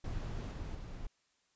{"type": "noise with level steps", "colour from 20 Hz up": "brown", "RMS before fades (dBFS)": [-39, -41, -44], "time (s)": [0.04, 1.07], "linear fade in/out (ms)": 5, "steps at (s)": [0.51, 0.75], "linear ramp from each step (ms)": 2, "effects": ["white hiss -75 dBFS RMS until 1.55 s", "resampled to 16000 Hz"]}